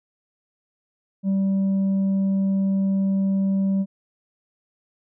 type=tone with tanh clipping; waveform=sine; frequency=194.1 Hz; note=G3; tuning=17 cents flat; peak=-19 dBFS; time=1.23-3.86 s; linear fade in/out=50 ms; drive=3 dB; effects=none